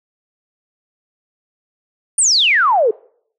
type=exponential sweep; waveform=sine; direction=down; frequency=9560 to 410 Hz; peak=-10 dBFS; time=2.18-2.91 s; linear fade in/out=5 ms; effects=noise-tail reverb RT60 0.6 s tail -24 dB re dry